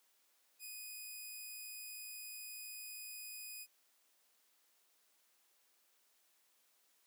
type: tone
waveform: 5% pulse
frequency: 2489 Hz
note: D#7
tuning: in tune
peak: -37 dBFS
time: 0.59-3.67 s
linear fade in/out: 50 ms
effects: white hiss -74 dBFS RMS until 7.06 s + high-pass 300 Hz 12 dB/octave